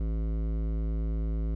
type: tone with hard clipping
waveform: sine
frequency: 54.5 Hz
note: A1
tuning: 16 cents flat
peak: -29 dBFS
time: 0-1.55 s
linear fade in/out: 5 ms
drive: 14 dB
effects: none